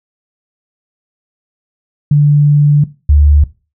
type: tone pair in turn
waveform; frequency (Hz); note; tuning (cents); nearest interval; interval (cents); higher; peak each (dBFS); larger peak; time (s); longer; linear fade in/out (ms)
sine; 146.4 / 73.28; D3 / D2; -5 / -3; octave; 1198; first; -4; neither; 2.11-2.84 / 3.09-3.44; first; 5
effects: noise-tail reverb RT60 0.3 s tail -17 dB re dry